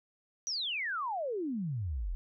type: exponential sweep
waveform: sine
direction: down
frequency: 6020 to 38 Hz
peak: -32 dBFS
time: 0.47-2.15 s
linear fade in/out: 0 ms
effects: none